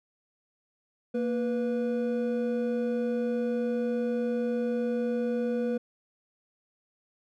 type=tone pair together; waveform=triangle; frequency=233.1 / 489.7 Hz; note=A#3 / B4; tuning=0 / -15 cents; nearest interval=octave + minor second; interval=1285 cents; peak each=-27 dBFS; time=1.14-5.78 s; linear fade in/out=10 ms; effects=none